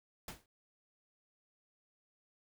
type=noise with exponential decay; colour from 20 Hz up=pink; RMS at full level=-41 dBFS; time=0.28-0.46 s; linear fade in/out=2 ms; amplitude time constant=39 ms; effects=none